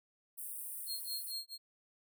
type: high-pass noise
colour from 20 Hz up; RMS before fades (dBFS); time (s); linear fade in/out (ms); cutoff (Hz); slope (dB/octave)
pink; -44; 0.37-1.33; 20; 8600; 96
type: tone with tremolo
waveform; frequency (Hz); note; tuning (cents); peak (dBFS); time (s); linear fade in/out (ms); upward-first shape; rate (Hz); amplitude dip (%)
40% pulse; 4239; C8; +22; -36; 0.86-1.58; 50; sine; 4.5; 100
effects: none